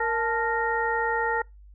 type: harmonic tone with a mistuned harmonic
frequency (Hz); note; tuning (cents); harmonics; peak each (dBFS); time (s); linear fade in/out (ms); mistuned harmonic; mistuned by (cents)
464.4; A#4; -7; 1 / 2 / 3 / 4; -28 / -27 / -31 / -29; 0-1.42; 5; 2; -95
effects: noise-tail reverb RT60 0.2 s tail -25 dB re dry + added 50 Hz sine -46 dBFS peak until 1.74 s

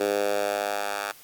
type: tone with high-pass filter sweep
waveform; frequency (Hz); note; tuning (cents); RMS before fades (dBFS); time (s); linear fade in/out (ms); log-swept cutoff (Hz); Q
10% pulse; 101.9; G#2; -32; -27; 0-1.12; 5; 420 to 1000; 2.3
effects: white hiss -50 dBFS RMS until 1.23 s + Opus 48 kbps

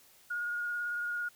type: tone with vibrato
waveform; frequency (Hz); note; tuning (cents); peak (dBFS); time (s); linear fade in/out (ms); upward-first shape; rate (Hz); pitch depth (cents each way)
sine; 1434; F6; +45; -32; 0.3-1.29; 10; triangle; 18; 18
effects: white hiss -61 dBFS RMS until 1.35 s

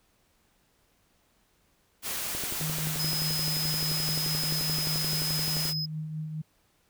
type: noise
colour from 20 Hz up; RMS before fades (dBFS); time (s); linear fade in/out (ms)
white; -33; 2.02-5.74; 50
type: click train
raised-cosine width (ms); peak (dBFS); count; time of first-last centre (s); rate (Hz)
2; -25; 39; 2.35-5.654; 11.5
type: tone with tremolo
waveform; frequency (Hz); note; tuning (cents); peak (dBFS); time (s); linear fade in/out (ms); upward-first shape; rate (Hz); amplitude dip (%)
sine; 155.56; D#3; 0; -30; 2.6-6.42; 10; triangle; 4.8; 45
type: tone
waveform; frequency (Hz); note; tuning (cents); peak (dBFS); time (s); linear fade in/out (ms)
triangle; 5080; D#8; +35; -29; 2.99-5.86; 10
effects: pink hiss -68 dBFS RMS until 6.89 s

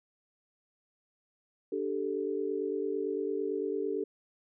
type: chord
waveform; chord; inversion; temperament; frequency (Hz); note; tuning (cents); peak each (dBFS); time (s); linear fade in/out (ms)
sine; D suspended fourth; none; just; 293.7 / 391.6 / 440.5; D4 / G4 / A4; 0 / -2 / +2; -37 / -33 / -34; 1.72-4.04; 5
effects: none

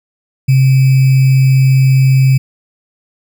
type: tone with sample-and-hold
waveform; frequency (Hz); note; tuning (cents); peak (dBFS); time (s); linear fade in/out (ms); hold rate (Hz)
sine; 132.6; C3; +23; -5; 0.48-2.38; 10; 2450
effects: none

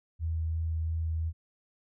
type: tone with vibrato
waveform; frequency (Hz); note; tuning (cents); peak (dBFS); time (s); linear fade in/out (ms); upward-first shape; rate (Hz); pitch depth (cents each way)
sine; 81; E2; -30; -28; 0.19-1.33; 50; sine; 2.9; 11
effects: none

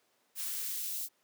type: noise with high-pass filter sweep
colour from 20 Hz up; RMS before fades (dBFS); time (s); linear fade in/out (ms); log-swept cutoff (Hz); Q
blue; -37; 0.35-1.09; 50; 730 to 4400; 0.71
effects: pink hiss -72 dBFS RMS until 1.23 s + high-pass 300 Hz 12 dB/octave

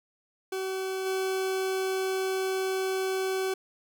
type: tone with level steps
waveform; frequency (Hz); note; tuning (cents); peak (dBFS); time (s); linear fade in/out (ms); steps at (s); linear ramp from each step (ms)
40% pulse; 379.8; F#4; +45; -29 / -26; 0.52-3.54; 5; 1.05; 20
effects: none

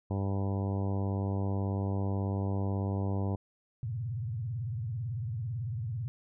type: harmonic tone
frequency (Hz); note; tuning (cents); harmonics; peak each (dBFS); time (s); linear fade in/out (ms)
98.2; G2; +4; 1 / 2 / 3 / 4 / 5 / 6 / 7 / 8 / 9 / 10; -30 / -36 / -40 / -42 / -44 / -46 / -47 / -48 / -49 / -50; 0.1-3.36; 10
type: tone with vibrato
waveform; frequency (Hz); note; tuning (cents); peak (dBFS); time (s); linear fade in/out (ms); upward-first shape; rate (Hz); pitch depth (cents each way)
sine; 114.8; A#2; -26; -32; 3.83-6.08; 0; sine; 18; 270
effects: none

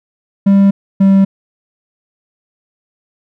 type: tone pair in turn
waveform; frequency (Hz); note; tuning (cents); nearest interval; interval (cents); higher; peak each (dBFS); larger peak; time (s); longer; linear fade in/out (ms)
triangle; 197.5 / 194.56; G3 / G3; +13 / -13; unison; 26; first; -3; neither; 0.46-0.71 / 1-1.25; neither; 10
effects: none

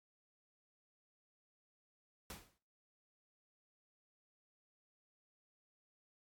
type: noise with exponential decay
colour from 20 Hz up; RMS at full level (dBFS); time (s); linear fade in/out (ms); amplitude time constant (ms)
pink; -45; 2.3-2.58; 1; 59
effects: noise-tail reverb RT60 0.4 s tail -17 dB re dry + AAC 64 kbps

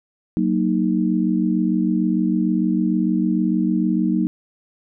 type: chord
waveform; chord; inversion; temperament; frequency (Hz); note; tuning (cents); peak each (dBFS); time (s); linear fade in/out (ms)
sine; D# minor; first; just; 186.68 / 233.3 / 311.1; F#3 / A#3 / D#4; +16 / +2 / 0; -20 / -21 / -21; 0.37-4.27; 0
effects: none

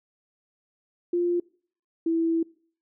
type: tone pair in turn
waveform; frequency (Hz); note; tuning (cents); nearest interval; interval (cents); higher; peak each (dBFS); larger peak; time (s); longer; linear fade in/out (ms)
sine; 349.2 / 329.6; F4 / E4; 0 / 0; minor second; 100; first; -21; neither; 1.13-1.4 / 2.06-2.43; second; 5
effects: noise-tail reverb RT60 0.5 s tail -24 dB re dry

